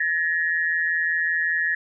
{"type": "tone pair together", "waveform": "sine", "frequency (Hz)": [1711, 1876.2], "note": ["A6", "A#6"], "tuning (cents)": [-49, 11], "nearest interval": "major second", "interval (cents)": 160, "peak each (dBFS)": -23, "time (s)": [0, 1.75], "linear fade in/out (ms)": 5, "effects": []}